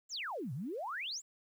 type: exponential two-way sweep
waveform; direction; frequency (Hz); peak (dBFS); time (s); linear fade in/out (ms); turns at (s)
sine; down then up; 7900 to 116.54 to 7900; -37; 0.09-1.22; 50; 0.53
effects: 11-bit